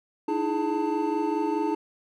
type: tone cluster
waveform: triangle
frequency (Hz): 303.8 / 328.6 / 420.2 / 891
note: D#4 / E4 / G#4 / A5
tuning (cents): -41 / -5 / +20 / +22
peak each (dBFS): -27 / -27 / -28 / -28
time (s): 0.28-1.75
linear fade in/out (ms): 5
effects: none